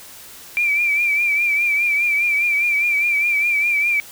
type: tone with vibrato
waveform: sine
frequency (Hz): 2349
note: D7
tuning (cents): 0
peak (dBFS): -15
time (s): 0.57-4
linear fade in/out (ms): 0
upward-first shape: triangle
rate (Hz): 4.9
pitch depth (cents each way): 66
effects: white hiss -40 dBFS RMS until 4.11 s